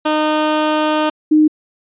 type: tone pair in turn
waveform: 15% pulse / sine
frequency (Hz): 306.9 / 306.9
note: D#4 / D#4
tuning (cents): -24 / -24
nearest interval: unison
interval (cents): 0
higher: neither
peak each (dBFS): -7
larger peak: neither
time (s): 0.05-1.1 / 1.31-1.48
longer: first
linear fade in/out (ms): 10
effects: resampled to 8000 Hz